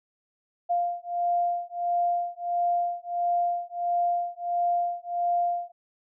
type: beating tone pair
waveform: sine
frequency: 698 / 699.5 Hz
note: F5 / F5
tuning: -1 / +3 cents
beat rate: 1.5 Hz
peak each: -27 dBFS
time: 0.69-5.72 s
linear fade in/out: 20 ms
effects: none